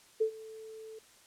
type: tone with ADSR envelope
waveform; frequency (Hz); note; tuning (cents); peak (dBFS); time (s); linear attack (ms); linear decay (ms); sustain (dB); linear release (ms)
sine; 440; A4; 0; -23; 0.2-0.99; 15; 89; -21; 6
effects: white hiss -60 dBFS RMS until 1.26 s + low-pass 10000 Hz 12 dB/octave